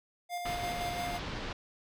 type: tone with tremolo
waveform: square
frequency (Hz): 704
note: F5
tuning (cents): +14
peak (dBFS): -34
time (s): 0.29-1.2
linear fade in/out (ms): 50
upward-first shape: square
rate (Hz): 5.8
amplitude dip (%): 30
type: low-pass noise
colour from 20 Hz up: pink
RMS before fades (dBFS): -39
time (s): 0.45-1.53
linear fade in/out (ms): 5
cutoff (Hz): 4700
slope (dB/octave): 24
effects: none